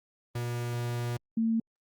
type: tone pair in turn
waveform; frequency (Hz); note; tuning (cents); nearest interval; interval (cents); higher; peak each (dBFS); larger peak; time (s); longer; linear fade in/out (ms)
45% pulse / sine; 120 / 225.8; B2 / A3; -49 / +45; major seventh; 1094; second; -30 / -24; second; 0.35-1.17 / 1.37-1.6; first; 5
effects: Opus 32 kbps